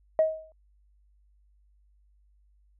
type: tone with exponential decay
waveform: sine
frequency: 633 Hz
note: D#5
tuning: 30 cents sharp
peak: -15 dBFS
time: 0.19-0.52 s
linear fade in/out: 1 ms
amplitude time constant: 70 ms
effects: tanh soft clip ceiling -13 dBFS + added 50 Hz sine -60 dBFS peak until 2.79 s